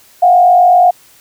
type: tone with frequency modulation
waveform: sine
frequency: 717 Hz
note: F5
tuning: 45 cents sharp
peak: -4 dBFS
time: 0.22-0.91 s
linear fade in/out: 10 ms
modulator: 48 Hz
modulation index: 0.6
effects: white hiss -45 dBFS RMS until 1.2 s